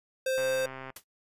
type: tone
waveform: square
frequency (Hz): 523.3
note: C5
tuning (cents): 0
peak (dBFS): -27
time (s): 0.26-0.66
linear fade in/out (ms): 5
type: click train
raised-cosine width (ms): 0.5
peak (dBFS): -26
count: 70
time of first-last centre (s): 0.38-0.903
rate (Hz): 132
type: noise with exponential decay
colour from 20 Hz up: white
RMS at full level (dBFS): -37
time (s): 0.96-1.04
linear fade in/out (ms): 5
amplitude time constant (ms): 17
effects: noise-tail reverb RT60 0.1 s tail -23 dB re dry + resampled to 32000 Hz